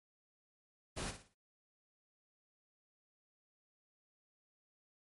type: noise with echo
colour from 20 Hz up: pink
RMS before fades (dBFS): -41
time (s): 0.96-1.12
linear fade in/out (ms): 20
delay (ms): 57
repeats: 4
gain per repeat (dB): -9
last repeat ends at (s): 1.348
effects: MP3 48 kbps